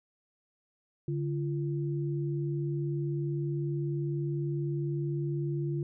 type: tone pair together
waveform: sine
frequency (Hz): 144 / 342.8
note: D3 / F4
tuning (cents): -34 / -32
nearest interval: octave + minor third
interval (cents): 1502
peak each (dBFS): -30 / -35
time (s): 1.08-5.83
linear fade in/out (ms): 2
effects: none